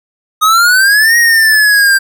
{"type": "exponential two-way sweep", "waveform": "square", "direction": "up then down", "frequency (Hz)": [1244.5, 1890, 1574], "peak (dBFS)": -6, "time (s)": [0.41, 1.99], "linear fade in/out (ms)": 20, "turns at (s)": 1.17, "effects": ["8-bit"]}